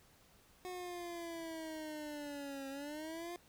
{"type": "linear two-way sweep", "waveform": "25% pulse", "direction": "down then up", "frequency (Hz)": [366.1, 270, 353.3], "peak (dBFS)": -39, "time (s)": [0.65, 3.36], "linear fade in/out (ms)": 0, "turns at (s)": 2.69, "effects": ["pink hiss -66 dBFS RMS until 3.48 s"]}